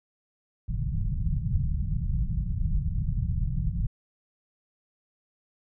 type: low-pass noise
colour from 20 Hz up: pink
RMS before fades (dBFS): -27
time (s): 0.68-3.87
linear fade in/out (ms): 10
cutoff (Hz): 170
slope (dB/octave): 48
effects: none